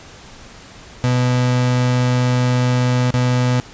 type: tone with dropouts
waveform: 35% pulse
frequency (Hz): 124.7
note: B2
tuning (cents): +17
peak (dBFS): -12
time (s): 1.04-3.6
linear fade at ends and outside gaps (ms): 0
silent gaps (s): 3.106-3.141
effects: pink hiss -40 dBFS RMS until 3.73 s + resampled to 16000 Hz